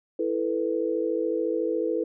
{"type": "chord", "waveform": "sine", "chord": "E suspended fourth", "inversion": "none", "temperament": "equal", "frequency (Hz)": [329.6, 440, 493.9], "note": ["E4", "A4", "B4"], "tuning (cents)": [0, 0, 0], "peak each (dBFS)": -28, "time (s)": [0.19, 2.04], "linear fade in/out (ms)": 5, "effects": []}